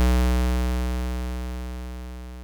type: tone with level ramp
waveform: square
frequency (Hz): 61.9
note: B1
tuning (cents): +5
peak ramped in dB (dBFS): -16 to -37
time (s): 0-2.43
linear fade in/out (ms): 0
effects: none